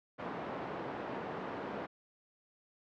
white band-pass noise, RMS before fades -41 dBFS, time 0.18-1.87 s, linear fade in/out 20 ms, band 150 to 850 Hz, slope 12 dB/octave, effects low-pass 4000 Hz 12 dB/octave

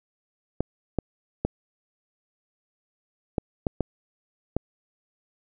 clicks, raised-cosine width 2 ms, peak -10 dBFS, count 7, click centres 0.606 / 0.987 / 1.45 / 3.382 / 3.668 / 3.807 / 4.566 s, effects none

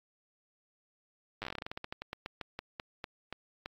slowing click train, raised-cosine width 0.3 ms, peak -22 dBFS, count 25, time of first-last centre 1.42-3.659 s, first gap 9 ms, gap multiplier 1.17, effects AAC 48 kbps

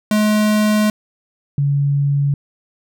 square / sine tone pair in turn, 212.3 / 141.69 Hz, G#3 / C#3, +38 / +38 cents, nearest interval perfect fifth, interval 700 cents, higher first, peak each -13 dBFS, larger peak neither, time 0.11-0.9 / 1.58-2.34 s, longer first, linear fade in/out 2 ms, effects none

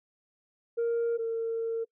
sine tone pair in turn, 466.2 / 455.8 Hz, A#4 / A#4, 0 / -39 cents, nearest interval unison, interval 39 cents, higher first, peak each -23 / -27 dBFS, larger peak first, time 0.77-1.18 / 1.18-1.85 s, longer second, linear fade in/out 20 ms, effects noise-tail reverb RT60 0.1 s tail -24 dB re dry + tanh soft clip ceiling -24 dBFS

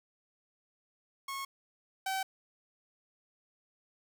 sawtooth tone pair in turn, 1093 / 767.3 Hz, C#6 / G5, -25 / -37 cents, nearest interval tritone, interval 612 cents, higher first, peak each -33 / -28 dBFS, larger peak second, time 1.28-1.45 / 2.06-2.23 s, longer neither, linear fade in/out 5 ms, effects 10-bit

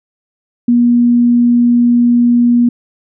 sine tone, 240 Hz, B3, 49 cents flat, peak -6 dBFS, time 0.68-2.69 s, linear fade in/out 5 ms, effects none

